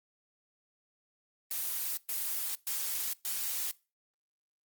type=noise bursts; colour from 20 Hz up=blue; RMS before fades=-34 dBFS; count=4; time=1.51-3.71 s; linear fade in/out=0 ms; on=460 ms; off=120 ms; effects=noise-tail reverb RT60 0.3 s tail -22 dB re dry + Opus 24 kbps